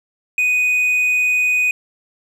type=tone; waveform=triangle; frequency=2489 Hz; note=D#7; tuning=in tune; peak=-12 dBFS; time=0.38-1.71 s; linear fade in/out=2 ms; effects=none